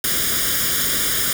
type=noise with comb filter; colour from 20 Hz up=white; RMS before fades=-20 dBFS; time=0.04-1.33 s; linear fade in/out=2 ms; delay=0.58 ms; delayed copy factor=+0.8; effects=none